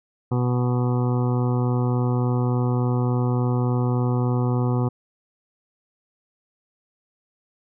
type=harmonic tone; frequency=123.47 Hz; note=B2; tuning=in tune; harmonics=1 / 2 / 3 / 4 / 6 / 7 / 8 / 9 / 10; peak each=-20 / -26 / -30 / -32 / -36 / -37 / -38 / -39 / -40 dBFS; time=0.31-4.89 s; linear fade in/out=10 ms; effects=none